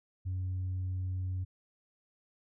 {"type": "tone", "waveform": "sine", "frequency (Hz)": 92.5, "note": "F#2", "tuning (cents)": 0, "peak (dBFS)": -30, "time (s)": [0.25, 1.45], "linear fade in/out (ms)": 20, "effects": ["tanh soft clip ceiling -30 dBFS"]}